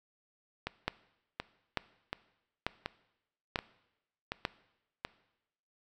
two click trains, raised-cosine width 0.3 ms, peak -18 / -14 dBFS, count 7 / 5, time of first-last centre 0.67-5.05 / 0.88-4.451 s, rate 1.37 / 1.12 Hz, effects noise-tail reverb RT60 0.9 s tail -19 dB re dry

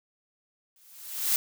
blue noise with exponential growth, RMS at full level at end -22 dBFS, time 0.76-1.36 s, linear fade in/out 1 ms, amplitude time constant 130 ms, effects none

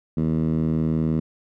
10% pulse tone with band-pass filter, 79.5 Hz, D#2, 38 cents sharp, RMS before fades -22 dBFS, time 0.17-1.2 s, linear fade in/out 5 ms, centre 190 Hz, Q 1.9, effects none

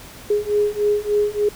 sine beating tone pair, 413.7 / 417.1 Hz, G#4 / G#4, -7 / +7 cents, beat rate 3.4 Hz, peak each -20 / -19 dBFS, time 0.3-1.49 s, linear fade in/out 5 ms, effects pink hiss -40 dBFS RMS until 1.55 s

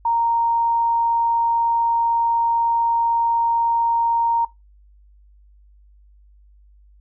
sine tone, 929 Hz, A#5, 6 cents flat, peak -16 dBFS, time 0.05-4.45 s, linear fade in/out 5 ms, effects noise-tail reverb RT60 0.2 s tail -20 dB re dry + added 50 Hz sine -48 dBFS peak until 7 s

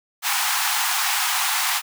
pink high-pass noise, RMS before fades -22 dBFS, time 0.22-1.82 s, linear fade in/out 50 ms, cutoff 750 Hz, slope 96 dB/octave, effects none

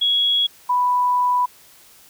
sine tone pair in turn, 3335 / 988.9 Hz, G#7 / B5, +7 / +2 cents, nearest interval octave + major sixth, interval 2105 cents, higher first, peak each -15 dBFS, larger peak neither, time 0.01-0.47 / 0.69-1.46 s, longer second, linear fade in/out 10 ms, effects white hiss -49 dBFS RMS until 2.09 s

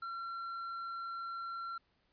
triangle tone with tanh clipping, 1363 Hz, F6, 43 cents flat, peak -40 dBFS, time 0.02-1.78 s, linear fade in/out 5 ms, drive 9 dB, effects pink hiss -75 dBFS RMS until 2.12 s + resampled to 11025 Hz

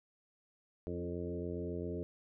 harmonic tone with a mistuned harmonic, 87.31 Hz, F2, in tune, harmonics 1 / 2 / 3 / 4 / 5 / 6 / 7, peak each -43 / -44 / -45 / -43 / -43 / -50 / -50 dBFS, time 0.87-2.03 s, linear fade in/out 0 ms, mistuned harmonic 4, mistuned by -16 cents, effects none

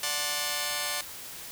5% pulse chord, D dominant seventh, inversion none, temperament just, 587.3 / 734.2 / 881 / 1057.2 Hz, D5 / F#5 / A5 / C6, 0 / -14 / +2 / +18 cents, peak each -22 / -24 / -26 / -23 dBFS, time 0.03-1.01 s, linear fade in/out 2 ms, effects white hiss -42 dBFS RMS until 1.51 s

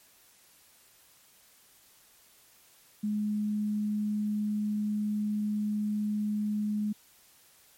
sine tone, 210 Hz, G#3, 19 cents sharp, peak -27 dBFS, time 3.03-6.93 s, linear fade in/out 10 ms, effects white hiss -60 dBFS RMS until 7.77 s + MP3 64 kbps

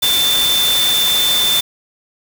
sine tone in noise, 3545 Hz, A7, 12 cents sharp, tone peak -13 dBFS, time 0.02-1.61 s, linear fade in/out 10 ms, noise white, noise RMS -19 dBFS, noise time 0.02-1.61 s, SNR +3 dB, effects none

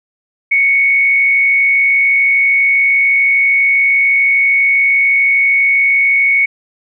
sine tone with frequency modulation, 2217 Hz, C#7, in tune, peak -8 dBFS, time 0.51-6.46 s, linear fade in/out 10 ms, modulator 113 Hz, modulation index 0.33, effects none

